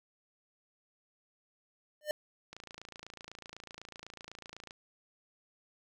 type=tone with exponential growth; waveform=square; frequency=603 Hz; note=D5; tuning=46 cents sharp; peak=-28 dBFS; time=2.01-2.11 s; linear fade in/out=1 ms; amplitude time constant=20 ms
type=click train; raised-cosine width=0.2 ms; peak=-29 dBFS; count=62; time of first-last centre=2.53-4.709 s; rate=28 Hz
effects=none